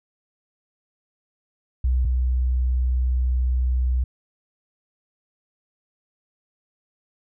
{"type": "tone pair in turn", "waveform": "sine", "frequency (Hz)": [63, 62.75], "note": ["B1", "B1"], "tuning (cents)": [35, 28], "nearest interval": "unison", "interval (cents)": 7, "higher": "first", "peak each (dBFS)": [-17, -18], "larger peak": "first", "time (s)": [[1.84, 2.05], [2.05, 4.04]], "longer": "second", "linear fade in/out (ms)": 5, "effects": []}